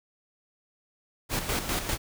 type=noise with tremolo; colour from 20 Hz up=pink; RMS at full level=-28 dBFS; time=1.29-1.98 s; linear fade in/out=50 ms; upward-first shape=square; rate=5 Hz; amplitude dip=55%; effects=none